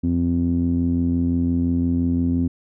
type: tone with low-pass filter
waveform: sawtooth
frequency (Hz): 85.8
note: F2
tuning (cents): -30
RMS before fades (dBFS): -20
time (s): 0.03-2.48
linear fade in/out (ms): 10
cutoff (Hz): 250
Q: 5.9
effects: none